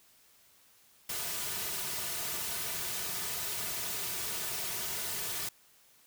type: noise with comb filter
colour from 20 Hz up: white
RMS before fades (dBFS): -36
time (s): 1.09-5.49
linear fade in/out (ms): 5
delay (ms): 3.7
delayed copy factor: -0.65
effects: white hiss -63 dBFS RMS until 6.06 s